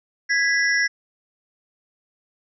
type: ring-modulated tone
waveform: square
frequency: 1817 Hz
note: A#6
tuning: 45 cents flat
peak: -15 dBFS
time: 0.29-0.88 s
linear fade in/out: 20 ms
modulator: 159 Hz
effects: resampled to 16000 Hz